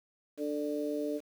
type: harmonic tone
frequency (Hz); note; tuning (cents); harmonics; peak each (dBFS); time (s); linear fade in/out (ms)
147.7; D3; +10; 2 / 3 / 4; -34 / -36 / -37; 0.37-1.21; 50
effects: 9-bit